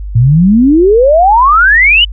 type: exponential sweep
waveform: sine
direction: up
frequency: 110 to 3044 Hz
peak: -3 dBFS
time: 0.15-2.05 s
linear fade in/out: 10 ms
effects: added 50 Hz sine -18 dBFS peak until 2.12 s